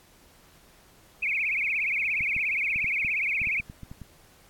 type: tone with vibrato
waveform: sine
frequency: 2349 Hz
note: D7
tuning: in tune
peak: -24 dBFS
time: 1.22-3.61 s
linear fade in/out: 10 ms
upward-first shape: triangle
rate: 17 Hz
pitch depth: 210 cents each way
type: clicks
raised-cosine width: 5 ms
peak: -28 dBFS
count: 12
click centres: 2.208 / 2.365 / 2.76 / 2.844 / 3.048 / 3.417 / 3.472 / 3.6 / 3.699 / 3.833 / 3.915 / 4.017 s
effects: pink hiss -57 dBFS RMS until 4.49 s + AAC 64 kbps